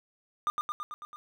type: tone with echo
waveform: triangle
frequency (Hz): 1209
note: D6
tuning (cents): +50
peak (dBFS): -23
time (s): 0.47-0.5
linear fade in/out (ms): 0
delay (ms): 110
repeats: 6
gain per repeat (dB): -3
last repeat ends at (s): 1.16
effects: none